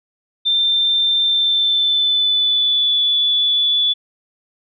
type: tone with pitch glide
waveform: sine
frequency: 3577 to 3451 Hz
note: A7 to A7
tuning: +28 to -34 cents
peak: -13 dBFS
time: 0.45-3.94 s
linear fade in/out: 20 ms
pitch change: -62 cents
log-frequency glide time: 1.22-2.96 s
effects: none